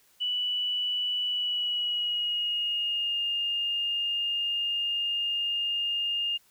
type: tone with pitch glide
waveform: sine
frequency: 2960 to 2823 Hz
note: F#7 to F7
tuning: 0 to +18 cents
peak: -26 dBFS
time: 0.2-6.38 s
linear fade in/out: 20 ms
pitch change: -82 cents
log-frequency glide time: 1.25-3.21 s
effects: white hiss -63 dBFS RMS until 6.5 s